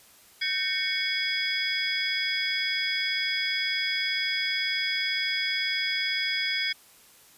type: tone cluster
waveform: sine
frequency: 1543 / 1824 / 2219 / 3353 / 4959 Hz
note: G6 / A#6 / C#7 / G#7 / D#8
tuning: -28 / -38 / +1 / +16 / -7 cents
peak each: -36 / -36 / -29 / -31 / -31 dBFS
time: 0.41-6.73 s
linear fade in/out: 10 ms
effects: white hiss -55 dBFS RMS until 7.37 s + resampled to 32000 Hz